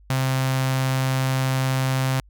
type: tone with notch filter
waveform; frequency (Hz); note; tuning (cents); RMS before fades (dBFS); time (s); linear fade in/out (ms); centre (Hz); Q
sawtooth; 131.8; C3; +13; -22; 0.1-2.2; 2; 350; 1
effects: added 50 Hz sine -48 dBFS peak until 2.29 s

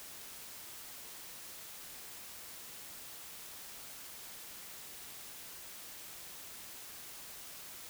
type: silence
effects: white hiss -49 dBFS RMS until 7.89 s

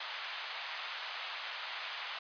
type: band-pass noise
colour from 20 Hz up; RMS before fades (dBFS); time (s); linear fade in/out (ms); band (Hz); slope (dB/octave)
white; -42; 0-2.19; 5; 720 to 3800; 24
effects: resampled to 11025 Hz

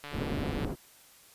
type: click train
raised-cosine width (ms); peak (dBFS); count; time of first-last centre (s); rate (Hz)
0.3; -25; 89; 0.04-0.647; 145
type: low-pass noise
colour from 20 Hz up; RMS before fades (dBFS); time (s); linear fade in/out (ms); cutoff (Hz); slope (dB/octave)
white; -33; 0.11-0.76; 50; 310; 12
effects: white hiss -57 dBFS RMS until 1.34 s + resampled to 32000 Hz

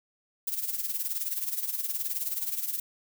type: noise with tremolo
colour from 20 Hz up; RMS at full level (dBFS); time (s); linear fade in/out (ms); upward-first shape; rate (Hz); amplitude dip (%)
violet; -29; 0.47-2.8; 5; sine; 19; 70
effects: none

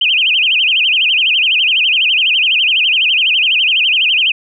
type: tone with vibrato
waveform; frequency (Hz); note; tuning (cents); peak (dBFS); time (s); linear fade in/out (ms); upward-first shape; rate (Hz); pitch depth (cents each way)
sine; 2794; F7; 0; -9; 0.01-4.32; 5; sine; 12; 230
effects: none

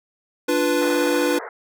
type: chord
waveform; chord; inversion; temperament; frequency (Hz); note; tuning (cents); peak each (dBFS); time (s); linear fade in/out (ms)
square; B diminished; first; equal; 293.7 / 349.2 / 493.9; D4 / F4 / B4; 0 / 0 / 0; -23 / -24 / -22; 0.48-1.39; 10
type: band-pass noise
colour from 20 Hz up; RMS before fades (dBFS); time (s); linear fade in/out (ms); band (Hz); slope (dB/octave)
pink; -34; 0.81-1.49; 5; 410 to 2000; 96
effects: none

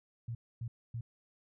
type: tone bursts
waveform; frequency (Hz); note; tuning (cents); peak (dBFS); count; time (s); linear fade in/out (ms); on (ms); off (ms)
sine; 116.54; A#2; 0; -36; 3; 0.28-1.01; 5; 70; 260
effects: none

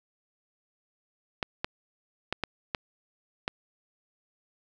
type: clicks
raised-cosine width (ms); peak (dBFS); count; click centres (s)
0.3; -12; 6; 1.428 / 1.645 / 2.326 / 2.437 / 2.748 / 3.479
effects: none

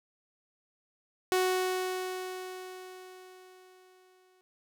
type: tone with exponential decay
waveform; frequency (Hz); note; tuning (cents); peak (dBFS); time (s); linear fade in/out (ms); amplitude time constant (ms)
sawtooth; 370; F#4; 0; -20; 1.32-4.41; 0; 670
effects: none

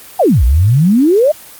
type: exponential two-way sweep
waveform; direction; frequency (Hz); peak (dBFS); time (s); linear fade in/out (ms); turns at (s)
sine; down then up; 830.6 to 56 to 636; -6; 0.19-1.32; 10; 0.44
effects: white hiss -35 dBFS RMS until 1.59 s + Opus 24 kbps

